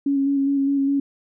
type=tone with vibrato; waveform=sine; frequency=277.2 Hz; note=C#4; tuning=in tune; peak=-17 dBFS; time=0.06-1 s; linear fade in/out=5 ms; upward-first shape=square; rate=4.9 Hz; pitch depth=17 cents each way; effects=none